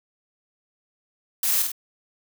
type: noise with echo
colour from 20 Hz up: blue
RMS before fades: -23 dBFS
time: 1.43-1.62 s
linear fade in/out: 2 ms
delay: 49 ms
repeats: 2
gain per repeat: -4 dB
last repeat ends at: 1.718 s
effects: none